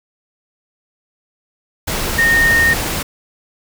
sine tone in noise, 1842 Hz, A#6, 21 cents flat, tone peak -10 dBFS, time 2.18-2.74 s, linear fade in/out 10 ms, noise pink, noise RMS -20 dBFS, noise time 1.87-3.03 s, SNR +7 dB, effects none

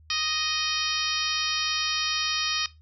harmonic tone, 622.3 Hz, D#5, in tune, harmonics 2 / 3 / 4 / 5 / 6 / 7 / 8 / 9, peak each -34 / -36 / -32 / -32 / -33 / -33 / -31 / -34 dBFS, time 0.1-2.66 s, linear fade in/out 2 ms, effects noise-tail reverb RT60 0.2 s tail -17 dB re dry + added 78 Hz sine -51 dBFS peak until 2.81 s

